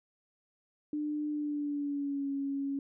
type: tone with pitch glide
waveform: sine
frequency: 298.9 to 277.3 Hz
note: D4 to C#4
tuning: +31 to +1 cents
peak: -31 dBFS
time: 0.93-2.79 s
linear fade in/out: 2 ms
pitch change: -130 cents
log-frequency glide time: 1.3-2.3 s
effects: none